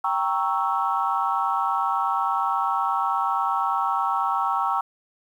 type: chord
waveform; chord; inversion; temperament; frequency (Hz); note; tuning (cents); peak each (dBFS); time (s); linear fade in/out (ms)
sine; G diminished seventh; none; equal; 784 / 932.3 / 1108.7 / 1318.5; G5 / Bb5 / Db6 / Fb6; 0 / 0 / 0 / 0; -26; 0.04-4.81; 5
effects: tanh soft clip ceiling -10 dBFS + 9-bit